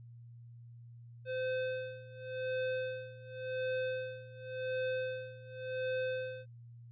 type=tone with tremolo; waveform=square; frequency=514 Hz; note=C5; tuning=31 cents flat; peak=-33 dBFS; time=1.25-6.46 s; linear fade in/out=50 ms; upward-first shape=sine; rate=0.9 Hz; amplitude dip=90%; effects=added 118 Hz sine -50 dBFS peak until 6.91 s + resampled to 8000 Hz